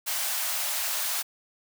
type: high-pass noise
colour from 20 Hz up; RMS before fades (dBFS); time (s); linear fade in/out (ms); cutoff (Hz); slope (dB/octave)
white; -29; 0.06-1.23; 20; 570; 96
effects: none